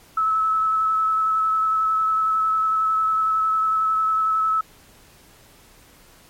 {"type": "tone with vibrato", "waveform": "sine", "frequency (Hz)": 1300, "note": "E6", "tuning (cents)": -24, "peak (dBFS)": -17, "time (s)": [0.17, 4.61], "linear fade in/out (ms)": 5, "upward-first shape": "square", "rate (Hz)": 11, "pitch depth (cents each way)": 11, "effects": ["pink hiss -51 dBFS RMS until 6.29 s", "MP3 64 kbps"]}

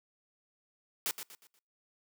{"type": "noise with echo", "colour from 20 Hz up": "white", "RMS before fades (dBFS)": -33, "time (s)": [1.06, 1.11], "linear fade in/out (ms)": 0, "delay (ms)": 120, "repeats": 4, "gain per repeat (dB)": -9, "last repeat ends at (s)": 1.59, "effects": ["noise-tail reverb RT60 0.4 s tail -26 dB re dry", "high-pass 200 Hz 12 dB/octave"]}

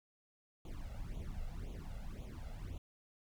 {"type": "noise with flanger", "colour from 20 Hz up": "brown", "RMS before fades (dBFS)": -44, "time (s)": [0.65, 2.78], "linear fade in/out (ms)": 2, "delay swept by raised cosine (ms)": [0.29, 1.49], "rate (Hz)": 1.9, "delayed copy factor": 0.9, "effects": []}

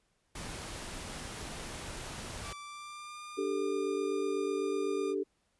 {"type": "noise", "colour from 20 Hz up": "pink", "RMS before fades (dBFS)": -42, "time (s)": [0.35, 2.53], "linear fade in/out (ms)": 5}
{"type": "tone with pitch glide", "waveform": "sawtooth", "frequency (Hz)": [1164, 1205], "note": ["D6", "D6"], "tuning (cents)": [-16, 44], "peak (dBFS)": -40, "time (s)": [2.42, 5.15], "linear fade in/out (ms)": 50, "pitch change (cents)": 60, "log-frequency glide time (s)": [2.55, 3.2]}
{"type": "chord", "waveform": "sine", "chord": "D suspended fourth", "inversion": "none", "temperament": "equal", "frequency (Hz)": [293.7, 392, 440], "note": ["D4", "G4", "A4"], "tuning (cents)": [0, 0, 0], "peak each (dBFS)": [-37, -32, -36], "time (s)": [3.37, 5.24], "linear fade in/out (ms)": 20}
{"effects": ["pink hiss -75 dBFS RMS until 5.59 s", "resampled to 24000 Hz"]}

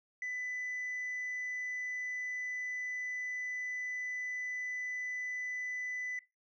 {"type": "tone", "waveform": "sine", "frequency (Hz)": 1997, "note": "B6", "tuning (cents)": 19, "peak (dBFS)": -34, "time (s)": [0.22, 6.19], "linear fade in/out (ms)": 2, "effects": ["noise-tail reverb RT60 0.2 s tail -18 dB re dry", "tanh soft clip ceiling -34 dBFS"]}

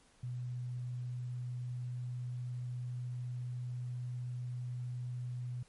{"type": "tone", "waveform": "sine", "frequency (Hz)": 123.47, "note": "B2", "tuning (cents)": 0, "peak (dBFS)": -37, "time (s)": [0.23, 5.63], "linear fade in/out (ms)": 5, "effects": ["pink hiss -66 dBFS RMS until 5.68 s", "MP3 48 kbps"]}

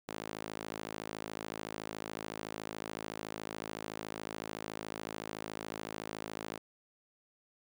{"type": "tone with high-pass filter", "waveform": "sawtooth", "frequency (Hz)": 53.8, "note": "A1", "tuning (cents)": -38, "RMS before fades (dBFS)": -43, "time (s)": [0.08, 6.58], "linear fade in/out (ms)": 5, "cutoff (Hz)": 300, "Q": 0.75, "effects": []}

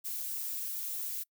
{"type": "noise with flanger", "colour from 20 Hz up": "violet", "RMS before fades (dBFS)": -37, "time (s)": [0.04, 1.24], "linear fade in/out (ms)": 20, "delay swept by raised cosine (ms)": [1.4, 6], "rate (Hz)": 3, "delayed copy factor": 0.6, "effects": ["noise-tail reverb RT60 0.1 s tail -26 dB re dry"]}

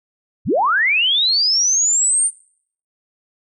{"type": "linear sweep", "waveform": "sine", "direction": "up", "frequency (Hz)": [51.91, 9070], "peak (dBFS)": -13, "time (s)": [0.45, 2.31], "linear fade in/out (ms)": 50, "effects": ["noise-tail reverb RT60 0.6 s tail -23 dB re dry"]}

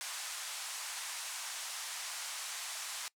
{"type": "band-pass noise", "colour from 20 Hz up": "white", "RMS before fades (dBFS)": -42, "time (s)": [0.01, 3.08], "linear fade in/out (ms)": 0, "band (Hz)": [740, 9600], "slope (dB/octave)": 24, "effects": ["noise-tail reverb RT60 0.1 s tail -22 dB re dry"]}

